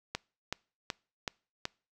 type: click train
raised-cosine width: 0.2 ms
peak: -15 dBFS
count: 5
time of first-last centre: 0.15-1.654 s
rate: 2.66 Hz
effects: noise-tail reverb RT60 0.4 s tail -26 dB re dry